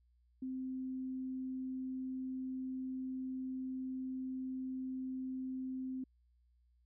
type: tone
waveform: sine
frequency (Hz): 259.8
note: C4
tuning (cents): -12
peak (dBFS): -38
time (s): 0.42-6.04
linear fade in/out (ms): 5
effects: added 60 Hz sine -68 dBFS peak until 6.85 s